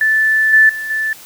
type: tone with level steps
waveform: sine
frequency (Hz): 1755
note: A6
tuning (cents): -5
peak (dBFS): -10 / -5 / -21 / -15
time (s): 0.01-1.13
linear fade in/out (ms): 2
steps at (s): 0.53 / 0.69 / 0.9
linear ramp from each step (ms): 5
effects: white hiss -38 dBFS RMS until 1.25 s